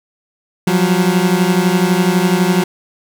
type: beating tone pair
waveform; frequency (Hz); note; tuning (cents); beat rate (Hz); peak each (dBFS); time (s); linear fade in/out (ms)
30% pulse; 176.4 / 188.4; F3 / F#3; +18 / +32; 12; -11 / -12; 0.67-2.64; 5
effects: none